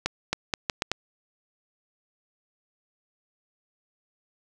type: accelerating click train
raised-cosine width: 0.2 ms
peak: -7 dBFS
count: 6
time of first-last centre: 0.06-0.916 s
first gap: 270 ms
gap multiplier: 0.77
effects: none